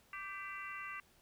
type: harmonic tone with a mistuned harmonic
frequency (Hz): 390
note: G4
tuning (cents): -9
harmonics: 3 / 4 / 5 / 6 / 7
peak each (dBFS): -47 / -50 / -47 / -53 / -50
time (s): 0.13-1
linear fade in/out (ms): 2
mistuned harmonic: 5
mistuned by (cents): +46
effects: pink hiss -68 dBFS RMS until 1.21 s